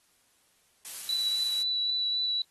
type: noise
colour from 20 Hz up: blue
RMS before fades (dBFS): -38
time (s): 0.85-1.62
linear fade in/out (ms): 0
type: tone with vibrato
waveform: sine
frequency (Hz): 3951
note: B7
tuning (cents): 0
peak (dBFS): -26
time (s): 1.09-2.42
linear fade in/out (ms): 2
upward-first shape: triangle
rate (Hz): 3.8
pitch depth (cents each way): 14
effects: white hiss -67 dBFS RMS until 2.5 s + AAC 32 kbps